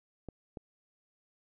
clicks, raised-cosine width 2 ms, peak -28 dBFS, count 2, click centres 0.287 / 0.572 s, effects none

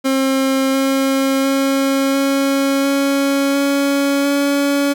30% pulse tone with pitch steps, 267.2 / 269.7 / 272.2 / 274.7 / 277.3 / 279.8 / 282.4 Hz, C4 / C#4 / C#4 / C#4 / C#4 / C#4 / C#4, +36 / -47 / -31 / -16 / +1 / +16 / +32 cents, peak -11 dBFS, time 0.04-4.94 s, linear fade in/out 20 ms, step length 700 ms, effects none

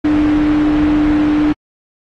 sine tone in noise, 300.6 Hz, D4, 40 cents sharp, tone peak -10 dBFS, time 0.04-1.53 s, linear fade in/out 10 ms, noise pink, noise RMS -21 dBFS, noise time 0.04-1.53 s, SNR +8 dB, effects low-pass 2000 Hz 12 dB/octave + AAC 32 kbps

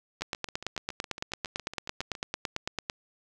two click trains, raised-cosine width 0.2 ms, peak -23 / -13 dBFS, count 15 / 25, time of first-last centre 0.21-2.152 / 0.22-2.899 s, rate 7.21 / 8.96 Hz, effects none

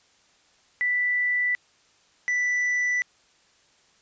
sine / triangle tone pair in turn, 1975.5 / 1975.5 Hz, B6 / B6, 0 / 0 cents, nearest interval unison, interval 0 cents, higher neither, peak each -21 / -20 dBFS, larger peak second, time 0.81-1.55 / 2.28-3.02 s, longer neither, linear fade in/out 0 ms, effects white hiss -61 dBFS RMS until 4.01 s + resampled to 16000 Hz

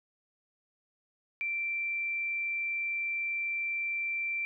sine tone, 2349 Hz, D7, in tune, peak -30 dBFS, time 1.41-4.45 s, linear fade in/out 0 ms, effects none

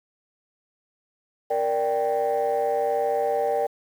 sine chord, G minor, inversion first, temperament equal, 466.2 / 587.3 / 784 Hz, Bb4 / D5 / G5, 0 / 0 / 0 cents, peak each -24 dBFS, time 1.5-3.67 s, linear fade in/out 10 ms, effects tanh soft clip ceiling -16 dBFS + 8-bit

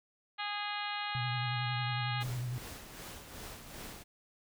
harmonic tone, 412.6 Hz, G#4, 11 cents flat, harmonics 2 / 3 / 4 / 5 / 6 / 7 / 8 / 9 / 10, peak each -40 / -42 / -43 / -44 / -45 / -45 / -46 / -47 / -47 dBFS, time 0.38-2.24 s, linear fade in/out 20 ms
sine tone with vibrato, 123.47 Hz, B2, in tune, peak -34 dBFS, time 1.15-2.58 s, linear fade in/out 0 ms, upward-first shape sine, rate 11 Hz, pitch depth 55 cents each way
pink noise with tremolo, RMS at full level -45 dBFS, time 2.2-4.04 s, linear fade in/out 20 ms, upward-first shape sine, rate 2.6 Hz, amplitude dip 50%
effects none

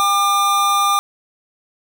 square tone pair together, 800 / 1198.6 Hz, G5 / D6, +35 / +35 cents, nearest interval perfect fifth, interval 700 cents, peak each -21 / -15 dBFS, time 0-0.99 s, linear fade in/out 0 ms, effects none

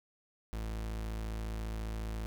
40% pulse tone, 54.6 Hz, A1, 13 cents flat, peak -35 dBFS, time 0.53-2.26 s, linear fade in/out 0 ms, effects none

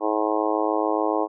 harmonic tone, 107.1 Hz, A2, 46 cents flat, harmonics 3 / 4 / 5 / 6 / 7 / 8 / 9 / 10, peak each -26 / -27 / -28 / -29 / -29 / -30 / -31 / -31 dBFS, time 0-1.28 s, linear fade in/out 50 ms, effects none

